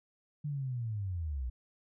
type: linear sweep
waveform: sine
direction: down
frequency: 150.8 to 58 Hz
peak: -33 dBFS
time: 0.44-1.5 s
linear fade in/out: 10 ms
effects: none